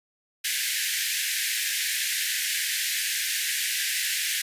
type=high-pass noise; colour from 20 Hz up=pink; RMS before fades=-27 dBFS; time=0.44-4.42 s; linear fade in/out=10 ms; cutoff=1600 Hz; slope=96 dB/octave; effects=resampled to 32000 Hz